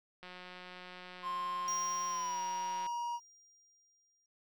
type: click train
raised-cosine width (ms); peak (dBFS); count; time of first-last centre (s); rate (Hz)
0.3; -33; 478; 0.23-2.865; 181
type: tone with pitch glide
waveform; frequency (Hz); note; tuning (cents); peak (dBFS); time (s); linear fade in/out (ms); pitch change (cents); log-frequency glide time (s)
triangle; 1055 to 950.8; C6 to A#5; +14 to +34; -33; 1.22-3.2; 50; -180; 2.09-2.41
type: tone with exponential decay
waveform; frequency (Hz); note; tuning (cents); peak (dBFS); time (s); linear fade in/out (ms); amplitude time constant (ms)
triangle; 5700; F8; +34; -33; 1.68-4.26; 2; 560
effects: none